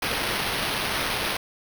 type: noise with sample-and-hold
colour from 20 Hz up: white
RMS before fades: -27 dBFS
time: 0.02-1.37 s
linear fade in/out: 5 ms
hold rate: 7350 Hz
effects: none